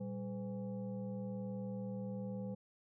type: tone with frequency modulation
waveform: sine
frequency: 196 Hz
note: G3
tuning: in tune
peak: -39 dBFS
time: 0-2.55 s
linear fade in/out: 10 ms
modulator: 313 Hz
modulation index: 0.92
effects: none